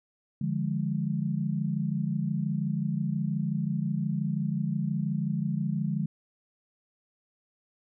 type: chord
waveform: sine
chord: D diminished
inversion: none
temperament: equal with one note detuned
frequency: 148.88 / 174.61 / 207.7 Hz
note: D3 / F3 / Ab3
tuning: +24 / 0 / 0 cents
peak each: -30 / -31 / -31 dBFS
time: 0.41-6.06 s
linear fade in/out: 5 ms
effects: none